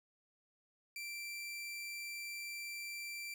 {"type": "tone", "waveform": "sawtooth", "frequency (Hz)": 2349, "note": "D7", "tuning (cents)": 0, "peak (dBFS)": -39, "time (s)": [0.96, 3.34], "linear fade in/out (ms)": 2, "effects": []}